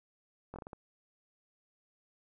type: slowing click train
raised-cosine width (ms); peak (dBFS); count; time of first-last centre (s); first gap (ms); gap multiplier
1; -30; 6; 0.54-0.732; 20; 1.33
effects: none